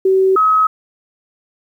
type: tone pair in turn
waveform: sine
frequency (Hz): 380.8 / 1276.4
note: F#4 / D#6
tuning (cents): +50 / +44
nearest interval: octave + major sixth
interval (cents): 2094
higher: second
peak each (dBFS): -9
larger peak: neither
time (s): 0.05-0.36 / 0.36-0.67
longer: neither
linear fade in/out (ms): 5
effects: 8-bit